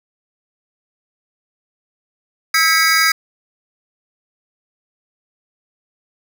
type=tone cluster; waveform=square; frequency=1295 / 1621 / 1965 / 2226 / 4905 Hz; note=E6 / G#6 / B6 / C#7 / D#8; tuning=-31 / -42 / -9 / +7 / -26 cents; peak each=-19 dBFS; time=2.54-3.12 s; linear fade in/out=5 ms; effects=none